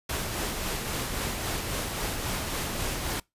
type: noise with tremolo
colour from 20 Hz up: pink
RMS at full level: -30 dBFS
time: 0.09-3.2 s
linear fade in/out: 5 ms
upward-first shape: sine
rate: 3.7 Hz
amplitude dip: 30%
effects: noise-tail reverb RT60 0.2 s tail -25 dB re dry + resampled to 32000 Hz